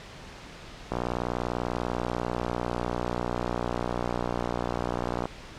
click train, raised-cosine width 1 ms, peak -14 dBFS, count 262, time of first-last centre 0.92-5.256 s, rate 60.2 Hz, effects pink hiss -44 dBFS RMS until 5.58 s + low-pass 5000 Hz 12 dB/octave

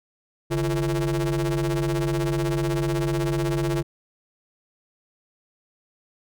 40% pulse ring-modulated tone, 100 Hz, G2, 35 cents sharp, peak -18 dBFS, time 0.5-3.83 s, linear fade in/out 20 ms, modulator 242 Hz, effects none

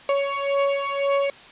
35% pulse beating tone pair, 557 / 558.9 Hz, C#5 / C#5, +8 / +14 cents, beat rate 1.9 Hz, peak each -22 dBFS, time 0.09-1.3 s, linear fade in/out 2 ms, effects white hiss -45 dBFS RMS until 1.51 s + resampled to 8000 Hz

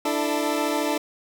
20% pulse chord, D suspended second, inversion none, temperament equal with one note detuned, 295.7 / 329.6 / 440 Hz, D4 / E4 / A4, +12 / 0 / 0 cents, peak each -20 / -23 / -24 dBFS, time 0.05-0.98 s, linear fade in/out 5 ms, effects none

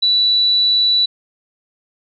sine tone, 3951 Hz, B7, in tune, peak -11 dBFS, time 0.02-1.06 s, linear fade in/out 10 ms, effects none

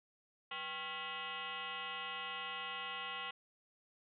sine tone with frequency modulation, 1975.5 Hz, B6, in tune, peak -40 dBFS, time 0.51-3.31 s, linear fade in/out 5 ms, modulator 297 Hz, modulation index 4.1, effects none

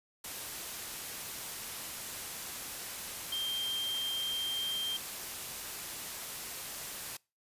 sine tone in noise, 3173 Hz, G7, 20 cents sharp, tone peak -32 dBFS, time 3.32-4.97 s, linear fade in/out 5 ms, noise white, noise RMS -41 dBFS, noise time 0.24-7.17 s, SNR +6 dB, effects noise-tail reverb RT60 0.3 s tail -25 dB re dry + resampled to 32000 Hz

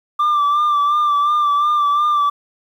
sine tone with vibrato, 1179 Hz, D6, 6 cents sharp, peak -10 dBFS, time 0.19-2.3 s, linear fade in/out 10 ms, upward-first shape sine, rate 2.8 Hz, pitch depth 39 cents each way, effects tanh soft clip ceiling -12 dBFS + 8-bit

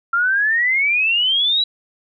sine exponential sweep, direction up, 1364 to 3951 Hz, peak -14 dBFS, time 0.13-1.64 s, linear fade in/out 5 ms, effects none

